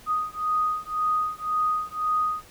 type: beating tone pair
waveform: sine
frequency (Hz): 1243 / 1244.9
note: D#6 / D#6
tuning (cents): -2 / +1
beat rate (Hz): 1.9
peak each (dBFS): -26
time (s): 0.06-2.44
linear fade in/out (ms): 50
effects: pink hiss -50 dBFS RMS until 2.5 s